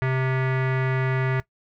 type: tone with low-pass filter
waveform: square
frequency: 130.81 Hz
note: C3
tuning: in tune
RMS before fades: -23 dBFS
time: 0.02-1.4 s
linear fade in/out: 0 ms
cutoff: 1900 Hz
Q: 3.3
effects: noise-tail reverb RT60 0.1 s tail -18 dB re dry